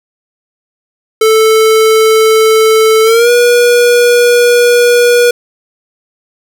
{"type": "tone with pitch glide", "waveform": "square", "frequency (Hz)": [440, 482.6], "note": ["A4", "B4"], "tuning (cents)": [0, -40], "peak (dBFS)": -5, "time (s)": [1.21, 5.31], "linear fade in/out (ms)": 5, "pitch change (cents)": 160, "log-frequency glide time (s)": [3.03, 3.3], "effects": []}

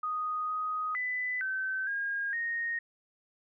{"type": "tone with pitch steps", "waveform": "sine", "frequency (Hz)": [1243, 1251, 1998, 1538, 1624, 1860], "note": ["D#6", "D#6", "B6", "G6", "G#6", "A#6"], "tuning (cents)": [-2, 9, 20, -33, -39, -4], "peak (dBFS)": -30, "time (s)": [0.03, 2.79], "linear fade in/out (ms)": 5, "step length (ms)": 460, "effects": []}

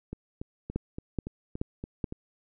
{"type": "two click trains", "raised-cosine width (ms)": 3, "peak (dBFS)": [-23, -16], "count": [8, 4], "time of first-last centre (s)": [[0.13, 2.124], [0.76, 2.042]], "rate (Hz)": [3.51, 2.34], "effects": []}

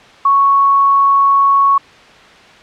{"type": "tone", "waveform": "sine", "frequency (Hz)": 1108.7, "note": "C#6", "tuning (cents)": 0, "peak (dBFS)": -7, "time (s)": [0.25, 1.78], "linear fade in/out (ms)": 5, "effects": ["white hiss -40 dBFS RMS until 2.62 s", "low-pass 3000 Hz 12 dB/octave"]}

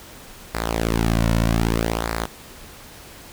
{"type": "tone with flanger", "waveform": "sawtooth", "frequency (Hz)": 56.3, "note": "A1", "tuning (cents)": 40, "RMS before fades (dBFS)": -21, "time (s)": [0.54, 2.26], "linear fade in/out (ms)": 10, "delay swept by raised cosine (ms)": [0.31, 2.51], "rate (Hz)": 0.63, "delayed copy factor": -0.75, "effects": ["pink hiss -42 dBFS RMS until 3.32 s"]}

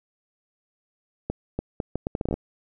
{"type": "accelerating click train", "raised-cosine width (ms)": 2, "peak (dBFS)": -13, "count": 12, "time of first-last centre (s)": [1.3, 2.34], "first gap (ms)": 290, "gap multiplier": 0.73, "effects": []}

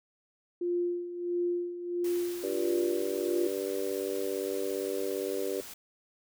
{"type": "tone with tremolo", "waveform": "sine", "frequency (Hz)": 350.5, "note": "F4", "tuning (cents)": 6, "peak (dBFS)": -26, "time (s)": [0.61, 3.47], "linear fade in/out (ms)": 5, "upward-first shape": "sine", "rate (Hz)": 1.5, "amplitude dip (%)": 70}
{"type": "noise", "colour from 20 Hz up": "white", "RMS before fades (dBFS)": -45, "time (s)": [2.04, 5.74], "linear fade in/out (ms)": 5}
{"type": "harmonic tone", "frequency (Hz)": 97.5, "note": "G2", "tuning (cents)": -9, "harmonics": [3, 4, 5, 6], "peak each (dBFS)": [-39, -33, -35, -39], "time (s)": [2.43, 5.61], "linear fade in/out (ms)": 5}
{"effects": []}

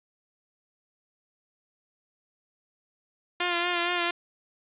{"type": "tone with vibrato", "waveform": "5% pulse", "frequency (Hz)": 349.2, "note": "F4", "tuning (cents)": 0, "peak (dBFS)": -13, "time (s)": [3.4, 4.11], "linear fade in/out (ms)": 5, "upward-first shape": "sine", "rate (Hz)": 4.3, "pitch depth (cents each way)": 31, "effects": ["resampled to 8000 Hz", "9-bit"]}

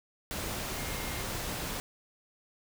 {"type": "tone in noise", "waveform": "sine", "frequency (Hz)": 2128, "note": "C7", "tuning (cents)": 29, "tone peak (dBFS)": -46, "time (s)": [0.76, 1.23], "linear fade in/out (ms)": 0, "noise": "pink", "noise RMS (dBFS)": -36, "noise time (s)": [0.31, 1.8], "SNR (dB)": -13, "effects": []}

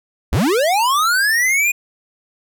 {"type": "linear sweep", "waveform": "square", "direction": "up", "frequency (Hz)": [41.2, 2480], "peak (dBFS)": -14, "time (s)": [0.32, 1.72], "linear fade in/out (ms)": 10, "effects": []}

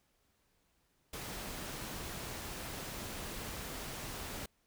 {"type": "noise", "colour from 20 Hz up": "pink", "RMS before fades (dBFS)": -43, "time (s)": [1.13, 4.46], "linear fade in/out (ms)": 5, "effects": ["pink hiss -75 dBFS RMS until 4.66 s"]}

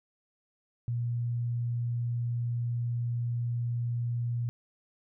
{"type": "tone", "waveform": "sine", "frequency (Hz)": 119.3, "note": "A#2", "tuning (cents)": 41, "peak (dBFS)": -28, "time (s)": [0.88, 4.49], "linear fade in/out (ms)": 0, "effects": []}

